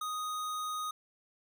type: tone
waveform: square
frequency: 1245 Hz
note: D#6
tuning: 1 cent sharp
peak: -35 dBFS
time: 0.01-0.91 s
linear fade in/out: 5 ms
effects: none